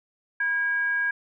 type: tone with frequency modulation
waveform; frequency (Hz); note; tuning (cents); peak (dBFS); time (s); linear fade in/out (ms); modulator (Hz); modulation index
sine; 1632; G#6; -31; -22; 0.4-1.11; 5; 658; 0.25
effects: none